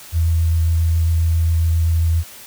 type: tone with vibrato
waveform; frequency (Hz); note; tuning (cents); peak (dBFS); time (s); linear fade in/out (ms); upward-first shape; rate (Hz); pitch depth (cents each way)
sine; 82.41; E2; 0; -13; 0.12-2.24; 50; sine; 7.4; 11
effects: white hiss -39 dBFS RMS until 2.46 s